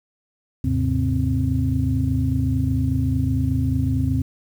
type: tone cluster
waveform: sine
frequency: 77.8 / 102.8 / 131.3 / 261.6 Hz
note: D#2 / G#2 / C3 / C4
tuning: 0 / -17 / +6 / 0 cents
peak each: -23 dBFS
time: 0.64-4.22 s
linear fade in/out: 5 ms
effects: tanh soft clip ceiling -8 dBFS + 8-bit